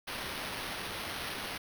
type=noise with sample-and-hold; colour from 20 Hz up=white; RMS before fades=-39 dBFS; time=0.07-1.58 s; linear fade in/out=10 ms; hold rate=7350 Hz; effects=none